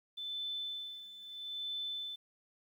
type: tone with tremolo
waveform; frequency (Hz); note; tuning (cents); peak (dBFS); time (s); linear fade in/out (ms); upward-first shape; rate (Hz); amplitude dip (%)
sine; 3520; A7; 0; -36; 0.17-2.16; 10; sine; 0.77; 75
effects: 11-bit